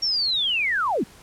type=linear sweep; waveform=sine; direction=down; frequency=5588 to 160.4 Hz; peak=-20 dBFS; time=0.02-1.04 s; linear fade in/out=10 ms; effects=pink hiss -49 dBFS RMS until 1.22 s + low-pass 12000 Hz 12 dB/octave